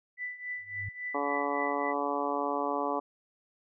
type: tone with tremolo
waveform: sine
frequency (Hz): 1985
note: B6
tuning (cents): +8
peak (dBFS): -32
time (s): 0.17-1.94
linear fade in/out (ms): 50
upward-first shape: triangle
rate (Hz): 3.6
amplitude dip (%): 85
type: tone with exponential growth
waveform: sine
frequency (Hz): 100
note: G2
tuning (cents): +35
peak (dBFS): -33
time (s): 0.57-0.89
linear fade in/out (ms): 5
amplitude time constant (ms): 69
type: harmonic tone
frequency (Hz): 143.1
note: D3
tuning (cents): -45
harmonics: 2 / 3 / 4 / 5 / 6 / 7 / 8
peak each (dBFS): -36 / -36 / -36 / -36 / -36 / -36 / -36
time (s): 1.14-3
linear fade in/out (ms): 10
effects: none